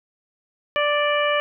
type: harmonic tone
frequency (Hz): 587.3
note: D5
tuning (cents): 0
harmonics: 1 / 2 / 3 / 4 / 5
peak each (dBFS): -21 / -24 / -26 / -27 / -28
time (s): 0.76-1.4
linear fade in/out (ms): 0
effects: none